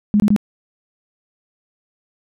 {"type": "tone bursts", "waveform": "sine", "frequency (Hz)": 207.7, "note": "G#3", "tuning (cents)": 0, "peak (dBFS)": -10, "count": 3, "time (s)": [0.14, 0.363], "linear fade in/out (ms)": 0, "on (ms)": 59, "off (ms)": 23, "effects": []}